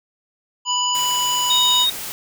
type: harmonic tone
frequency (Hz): 987.8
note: B5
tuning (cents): 0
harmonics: 1 / 3 / 5 / 7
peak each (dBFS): -22 / -21 / -32 / -24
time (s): 0.65-1.87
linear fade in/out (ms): 50
type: noise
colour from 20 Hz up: white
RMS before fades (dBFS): -30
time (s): 0.95-2.12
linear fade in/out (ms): 0
type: tone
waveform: sine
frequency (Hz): 3729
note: A#7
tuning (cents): 0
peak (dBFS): -15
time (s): 1.5-1.9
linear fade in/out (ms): 5
effects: none